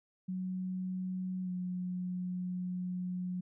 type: tone with pitch glide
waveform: sine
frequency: 185 to 181.19 Hz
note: F#3 to F#3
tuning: 0 to -36 cents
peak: -34 dBFS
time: 0.28-3.41 s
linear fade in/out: 10 ms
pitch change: -36 cents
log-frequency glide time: 1.43-1.5 s
effects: none